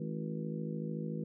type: harmonic tone with a mistuned harmonic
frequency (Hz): 53.6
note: A1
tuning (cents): -45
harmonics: 3 / 4 / 5 / 6 / 7 / 8 / 9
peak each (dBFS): -38 / -40 / -48 / -49 / -46 / -55 / -46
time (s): 0-1.24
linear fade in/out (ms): 5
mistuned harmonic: 7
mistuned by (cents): -52
effects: none